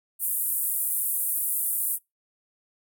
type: band-pass noise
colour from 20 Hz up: white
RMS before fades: -27 dBFS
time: 0.19-1.99 s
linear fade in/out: 50 ms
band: 9100 to 16000 Hz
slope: 48 dB/octave
effects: noise-tail reverb RT60 0.2 s tail -25 dB re dry